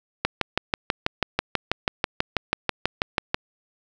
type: click train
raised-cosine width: 0.3 ms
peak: -4 dBFS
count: 20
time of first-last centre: 0.25-3.344 s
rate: 6.14 Hz
effects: none